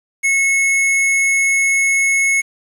square tone, 2188 Hz, C#7, 23 cents flat, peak -13 dBFS, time 0.23-2.42 s, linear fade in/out 20 ms, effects resampled to 32000 Hz + 7-bit

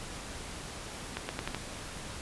accelerating click train, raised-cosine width 0.3 ms, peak -17 dBFS, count 5, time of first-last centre 1.17-1.547 s, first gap 120 ms, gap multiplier 0.84, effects pink hiss -42 dBFS RMS until 2.21 s + resampled to 24000 Hz

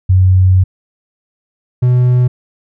sine / triangle tone pair in turn, 93 / 124.54 Hz, F#2 / B2, +9 / +15 cents, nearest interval perfect fourth, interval 506 cents, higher second, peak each -5 dBFS, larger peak neither, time 0.09-0.64 / 1.82-2.28 s, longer first, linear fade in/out 10 ms, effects none

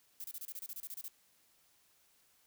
violet noise bursts, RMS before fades -44 dBFS, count 13, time 0.2-1.082 s, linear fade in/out 2 ms, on 42 ms, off 28 ms, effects white hiss -70 dBFS RMS until 2.46 s

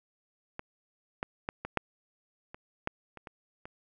clicks, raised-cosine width 0.5 ms, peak -22 / -17 / -17 / -21 / -11 / -28 / -15 / -30 / -28 / -28 dBFS, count 10, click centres 0.594 / 1.229 / 1.489 / 1.65 / 1.773 / 2.545 / 2.874 / 3.173 / 3.272 / 3.655 s, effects none

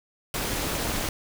pink noise with amplitude modulation, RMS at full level -25 dBFS, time 0.34-1.09 s, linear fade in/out 2 ms, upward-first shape sine, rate 248 Hz, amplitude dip 75%, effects none

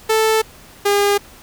sawtooth tone pair in turn, 440 / 405.5 Hz, A4 / G#4, 0 / -41 cents, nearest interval minor second, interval 141 cents, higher first, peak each -9 dBFS, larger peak neither, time 0.09-0.42 / 0.85-1.18 s, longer neither, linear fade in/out 10 ms, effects pink hiss -43 dBFS RMS until 1.42 s

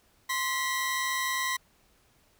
sawtooth tone pair together, 1046.7 / 1943 Hz, C6 / B6, 0 / -29 cents, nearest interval major seventh, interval 1071 cents, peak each -27 dBFS, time 0.29-1.57 s, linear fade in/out 10 ms, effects pink hiss -65 dBFS RMS until 2.39 s

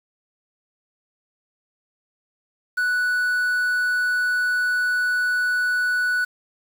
triangle tone with quantisation, 1480 Hz, F#6, in tune, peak -17 dBFS, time 2.77-6.25 s, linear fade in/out 10 ms, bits 7, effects none

